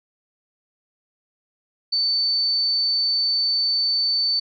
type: tone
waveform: sine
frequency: 4530 Hz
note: C#8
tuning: 37 cents sharp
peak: -18 dBFS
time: 1.92-4.4 s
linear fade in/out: 10 ms
effects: none